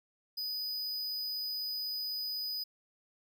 square tone, 4978 Hz, D#8, in tune, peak -35 dBFS, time 0.37-2.64 s, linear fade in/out 10 ms, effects none

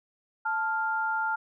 sine tone pair together, 880 / 1396.9 Hz, A5 / F6, 0 / 0 cents, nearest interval minor sixth, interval 800 cents, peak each -29 / -28 dBFS, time 0.45-1.36 s, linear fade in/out 10 ms, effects none

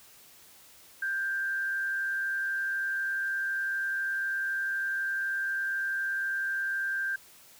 sine tone with frequency modulation, 1578 Hz, G6, 11 cents sharp, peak -28 dBFS, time 1.02-7.16 s, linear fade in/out 5 ms, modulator 112 Hz, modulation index 0.34, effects white hiss -55 dBFS RMS until 7.59 s

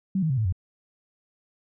sine tone with pitch steps, 191.1 / 158.85 / 132.04 / 109.76 / 91.24 Hz, G3 / D#3 / C3 / A2 / F#2, -44 / +36 / +16 / -4 / -24 cents, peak -21 dBFS, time 0.15-0.525 s, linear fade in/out 5 ms, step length 75 ms, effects none

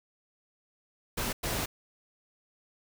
pink noise bursts at uneven times, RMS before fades -32 dBFS, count 2, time 1.17-1.33 / 1.43-1.66 s, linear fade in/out 10 ms, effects none

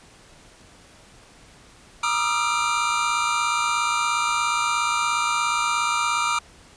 square tone cluster, 948 / 1200 / 1257 / 1365 / 2373 Hz, A#5 / D6 / D#6 / F6 / D7, +29 / +37 / +17 / -40 / +17 cents, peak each -28 dBFS, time 2.03-6.39 s, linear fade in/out 5 ms, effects pink hiss -50 dBFS RMS until 6.76 s + resampled to 22050 Hz

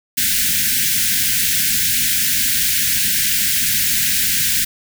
white band-stop noise, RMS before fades -17 dBFS, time 0.17-4.65 s, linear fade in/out 10 ms, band 270 to 1500 Hz, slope 96 dB/octave, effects none

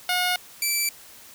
10% pulse tone pair in turn, 722 / 2326 Hz, F#5 / D7, -43 / -17 cents, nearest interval octave + minor sixth, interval 2026 cents, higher second, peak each -13 dBFS, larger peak neither, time 0.09-0.36 / 0.62-0.89 s, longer neither, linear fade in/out 2 ms, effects white hiss -47 dBFS RMS until 1.34 s

